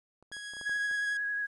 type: clicks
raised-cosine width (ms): 1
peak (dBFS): -44 / -39 / -41 / -39 / -40 / -34 / -35 / -43 / -39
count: 9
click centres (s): 0.226 / 0.316 / 0.367 / 0.536 / 0.568 / 0.613 / 0.695 / 0.762 / 0.913
type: tone with tremolo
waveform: sawtooth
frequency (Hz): 1661.2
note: G#6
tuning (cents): 0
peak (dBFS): -35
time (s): 0.32-1.17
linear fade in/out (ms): 2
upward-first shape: triangle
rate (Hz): 8.2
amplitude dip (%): 25
type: tone with vibrato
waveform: sine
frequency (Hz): 1661.2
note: G#6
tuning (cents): 0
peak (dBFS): -30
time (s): 0.65-1.47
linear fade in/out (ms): 20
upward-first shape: sine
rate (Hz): 11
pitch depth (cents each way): 17
effects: resampled to 24000 Hz + 11-bit